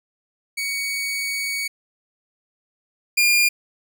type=tone pair in turn; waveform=sawtooth; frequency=2242 / 2410 Hz; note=C#7 / D7; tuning=+19 / +44 cents; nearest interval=minor second; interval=125 cents; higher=second; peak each=-20 / -11 dBFS; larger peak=second; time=0.57-1.68 / 3.17-3.49 s; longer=first; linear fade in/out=10 ms; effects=none